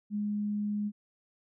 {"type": "tone", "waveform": "sine", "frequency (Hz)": 207.7, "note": "G#3", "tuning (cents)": 0, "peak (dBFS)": -29, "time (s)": [0.1, 0.92], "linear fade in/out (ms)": 50, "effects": []}